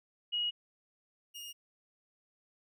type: tone pair in turn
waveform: sine / sawtooth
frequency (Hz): 2896 / 2848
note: F#7 / F7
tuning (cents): -38 / +33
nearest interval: unison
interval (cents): 29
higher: first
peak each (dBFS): -30 / -40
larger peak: first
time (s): 0.32-0.51 / 1.34-1.53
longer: neither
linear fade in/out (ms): 20
effects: none